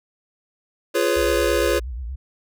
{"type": "chord", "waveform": "square", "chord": "C# dominant seventh", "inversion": "first", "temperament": "just", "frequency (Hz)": [346.5, 415.8, 498.9, 554.4], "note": ["E#4", "G#4", "B4", "C#5"], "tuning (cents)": [-14, 2, 17, 0], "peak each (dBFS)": -24, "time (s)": [0.94, 1.8], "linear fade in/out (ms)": 20}
{"type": "tone with vibrato", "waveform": "sine", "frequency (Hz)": 61.4, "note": "B1", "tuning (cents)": -9, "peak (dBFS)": -27, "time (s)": [1.16, 2.16], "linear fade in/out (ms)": 10, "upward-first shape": "sine", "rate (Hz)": 8.6, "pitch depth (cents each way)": 180}
{"effects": []}